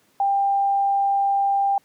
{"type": "tone", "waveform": "sine", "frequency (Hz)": 794, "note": "G5", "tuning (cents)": 22, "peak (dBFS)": -17, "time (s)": [0.2, 1.78], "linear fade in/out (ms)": 2, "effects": ["pink hiss -61 dBFS RMS until 1.84 s", "high-pass 150 Hz 12 dB/octave"]}